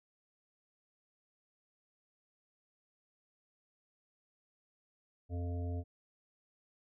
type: harmonic tone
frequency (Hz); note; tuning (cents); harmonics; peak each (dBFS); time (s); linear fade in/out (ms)
87.4; F2; +2; 1 / 3 / 5 / 7 / 8; -35 / -45 / -49 / -52 / -53; 5.29-5.84; 50
effects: none